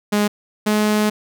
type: tone pair in turn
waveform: sawtooth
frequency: 207.6 / 211.8 Hz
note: G#3 / G#3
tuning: 0 / +34 cents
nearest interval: unison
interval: 34 cents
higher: second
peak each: -11 dBFS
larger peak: neither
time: 0.12-0.28 / 0.66-1.1 s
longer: second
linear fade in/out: 10 ms
effects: none